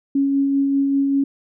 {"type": "tone with tremolo", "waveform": "sine", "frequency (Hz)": 276.6, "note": "C#4", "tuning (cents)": -4, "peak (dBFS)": -14, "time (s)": [0.15, 1.24], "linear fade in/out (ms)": 5, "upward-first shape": "sine", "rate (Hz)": 5.1, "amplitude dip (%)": 25, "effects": []}